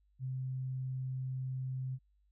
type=tone; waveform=sine; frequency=130.1 Hz; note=C3; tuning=9 cents flat; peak=-35 dBFS; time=0.19-1.99 s; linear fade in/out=50 ms; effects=added 50 Hz sine -68 dBFS peak until 2.31 s